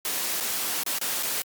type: noise with dropouts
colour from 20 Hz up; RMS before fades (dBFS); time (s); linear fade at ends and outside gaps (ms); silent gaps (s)
white; -28; 0.05-1.42; 1; 0.401-0.407 / 0.834-0.863 / 0.986-1.013 / 1.227-1.232
effects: high-pass 200 Hz 12 dB/octave + Opus 48 kbps